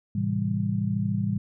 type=chord; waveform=sine; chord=A minor seventh; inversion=none; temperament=just; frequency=110 / 132 / 165 / 198 Hz; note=A2 / C3 / E3 / G3; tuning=0 / +16 / +2 / +18 cents; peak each=-28 / -32 / -31 / -27 dBFS; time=0.15-1.38 s; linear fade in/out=5 ms; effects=none